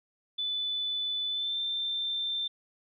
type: tone with pitch glide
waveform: sine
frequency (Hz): 3493 to 3568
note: A7 to A7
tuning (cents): -13 to +23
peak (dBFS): -29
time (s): 0.38-2.48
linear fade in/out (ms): 10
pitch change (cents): +36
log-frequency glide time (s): 1.28-1.59
effects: none